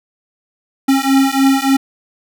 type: beating tone pair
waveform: square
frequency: 268.8 / 272.2 Hz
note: C4 / C#4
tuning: +47 / -31 cents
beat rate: 3.4 Hz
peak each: -14 dBFS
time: 0.88-1.77 s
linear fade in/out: 10 ms
effects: none